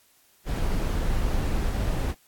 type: noise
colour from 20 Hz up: brown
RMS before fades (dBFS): -25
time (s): 0.45-2.15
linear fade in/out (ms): 50
effects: white hiss -61 dBFS RMS until 2.27 s + AAC 64 kbps